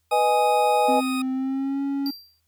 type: chord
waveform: sine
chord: G# minor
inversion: first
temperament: equal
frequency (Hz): 493.9 / 622.3 / 830.6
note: B4 / D#5 / G#5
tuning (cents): 0 / 0 / 0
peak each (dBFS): -23 / -24 / -19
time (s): 0.11-1.01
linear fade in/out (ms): 20
type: tone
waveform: 20% pulse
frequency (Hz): 1248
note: D#6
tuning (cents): +5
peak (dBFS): -24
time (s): 0.11-1.22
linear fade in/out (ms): 5
type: tone with pitch glide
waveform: triangle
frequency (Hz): 260.6 to 277.7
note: C4 to C#4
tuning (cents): -7 to +3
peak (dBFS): -21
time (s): 0.88-2.11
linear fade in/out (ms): 10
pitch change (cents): +110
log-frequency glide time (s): 1.32-1.82
type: tone with exponential decay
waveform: square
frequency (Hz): 4715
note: D8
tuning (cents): +6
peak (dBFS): -28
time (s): 2.06-2.4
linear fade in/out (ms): 1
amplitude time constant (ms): 73
effects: added 81 Hz sine -70 dBFS peak until 2.47 s + white hiss -73 dBFS RMS until 2.47 s